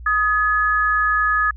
sine tone pair together, 1252 / 1703.1 Hz, D#6 / G#6, +10 / +43 cents, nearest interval perfect fourth, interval 533 cents, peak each -18 dBFS, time 0.06-1.51 s, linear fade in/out 5 ms, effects added 60 Hz sine -33 dBFS peak until 1.56 s

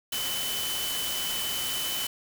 sine tone in noise, 3022 Hz, F#7, 36 cents sharp, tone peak -32 dBFS, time 0.12-2.07 s, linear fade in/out 5 ms, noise white, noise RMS -32 dBFS, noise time 0.12-2.07 s, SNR -3 dB, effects none

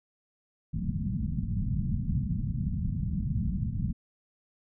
white low-pass noise, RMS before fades -30 dBFS, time 0.73-3.93 s, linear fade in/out 10 ms, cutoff 210 Hz, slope 48 dB/octave, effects none

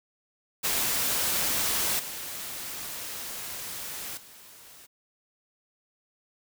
white noise with level steps, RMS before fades -27 / -37 / -50 dBFS, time 0.63-4.87 s, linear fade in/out 20 ms, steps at 1.99 / 4.17 s, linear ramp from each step 5 ms, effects none

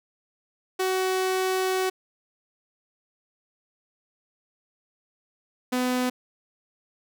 sawtooth tone pair in turn, 374.9 / 251.2 Hz, F#4 / B3, +23 / +30 cents, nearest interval perfect fifth, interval 693 cents, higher first, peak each -19 dBFS, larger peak neither, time 0.79-1.9 / 5.72-6.1 s, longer first, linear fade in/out 10 ms, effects none

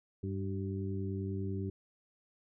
harmonic tone with a mistuned harmonic, 98 Hz, G2, in tune, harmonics 1 / 2 / 3 / 4, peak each -36 / -40 / -43 / -42 dBFS, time 0.23-1.7 s, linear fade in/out 5 ms, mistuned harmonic 4, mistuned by -35 cents, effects none

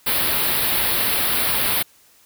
white band-stop noise, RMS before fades -20 dBFS, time 0.06-1.83 s, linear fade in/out 10 ms, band 4600 to 9900 Hz, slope 48 dB/octave, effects white hiss -54 dBFS RMS until 2.25 s

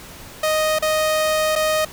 sawtooth tone with dropouts, 622.3 Hz, D#5, in tune, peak -13 dBFS, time 0.43-1.85 s, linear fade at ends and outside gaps 5 ms, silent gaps 0.788-0.823 / 1.555-1.559 s, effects pink hiss -39 dBFS RMS until 1.92 s

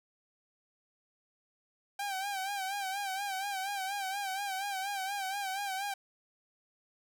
sawtooth tone with vibrato, 784 Hz, G5, in tune, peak -30 dBFS, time 1.99-5.94 s, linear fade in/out 5 ms, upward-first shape sine, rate 4.2 Hz, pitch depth 71 cents each way, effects none

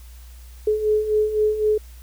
sine beating tone pair, 424 / 427.9 Hz, G#4 / A4, +36 / -48 cents, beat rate 3.9 Hz, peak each -24 / -18 dBFS, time 0.67-1.78 s, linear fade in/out 5 ms, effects added 60 Hz sine -39 dBFS peak until 2.02 s + white hiss -52 dBFS RMS until 2.02 s

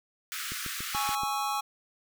pink high-pass noise, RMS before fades -36 dBFS, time 0.32-1.15 s, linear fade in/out 0 ms, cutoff 1200 Hz, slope 96 dB/octave
click train, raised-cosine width 3 ms, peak -28 dBFS, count 6, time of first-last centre 0.52-1.234 s, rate 7 Hz
square chord, C# minor, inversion second, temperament equal, 830.6 / 1108.7 / 1318.5 Hz, G#5 / C#6 / E6, 0 / 0 / 0 cents, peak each -32 / -34 / -36 dBFS, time 0.94-1.61 s, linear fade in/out 10 ms
effects none

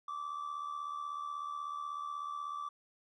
triangle tone with amplitude modulation, 1162 Hz, D6, 19 cents flat, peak -32 dBFS, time 0.08-2.69 s, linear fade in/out 5 ms, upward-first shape sine, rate 76.3 Hz, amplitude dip 70%, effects tanh soft clip ceiling -31 dBFS + resampled to 24000 Hz

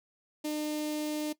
sawtooth tone with notch filter, 302.4 Hz, D#4, 49 cents flat, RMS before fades -33 dBFS, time 0.44-1.33 s, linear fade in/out 10 ms, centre 1400 Hz, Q 0.68, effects noise-tail reverb RT60 0.1 s tail -18 dB re dry

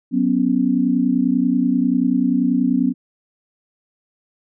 sine chord, F# suspended fourth, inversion none, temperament equal, 185 / 246.9 / 277.2 Hz, F#3 / B3 / C#4, 0 / 0 / 0 cents, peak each -22 / -17 / -19 dBFS, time 0.11-2.94 s, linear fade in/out 50 ms, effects none

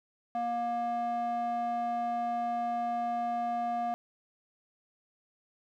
square tone with band-pass filter, 236.7 Hz, A#3, 27 cents sharp, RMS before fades -32 dBFS, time 0.35-3.94 s, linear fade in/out 0 ms, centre 740 Hz, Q 3.5, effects none

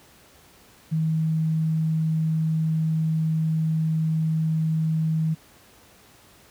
sine tone, 159.2 Hz, D#3, 40 cents sharp, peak -20 dBFS, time 0.91-5.35 s, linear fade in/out 20 ms, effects pink hiss -53 dBFS RMS until 6.5 s + high-pass 60 Hz 12 dB/octave

